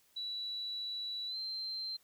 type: tone with pitch glide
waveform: sine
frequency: 3937 to 4130 Hz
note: B7 to C8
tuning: -6 to -23 cents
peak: -37 dBFS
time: 0.16-1.97 s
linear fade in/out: 10 ms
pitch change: +83 cents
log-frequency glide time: 1.27-1.37 s
effects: white hiss -69 dBFS RMS until 2.03 s